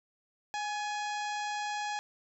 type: harmonic tone with a mistuned harmonic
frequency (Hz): 830.6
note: G#5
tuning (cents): 0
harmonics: 1 / 2 / 3 / 4 / 5 / 6 / 7 / 8 / 9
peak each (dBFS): -34 / -40 / -44 / -46 / -48 / -50 / -51 / -52 / -53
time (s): 0.54-1.99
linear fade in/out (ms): 0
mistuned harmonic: 2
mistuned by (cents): +44
effects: none